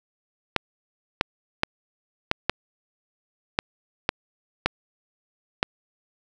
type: clicks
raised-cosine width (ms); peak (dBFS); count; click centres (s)
0.3; -3; 9; 0.563 / 1.211 / 1.634 / 2.314 / 2.496 / 3.589 / 4.091 / 4.66 / 5.629
effects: none